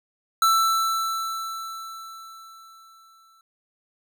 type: tone with exponential decay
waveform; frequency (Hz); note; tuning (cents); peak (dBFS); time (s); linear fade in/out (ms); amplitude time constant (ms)
square; 1329; E6; +14; -16; 0.42-3.41; 2; 650
effects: none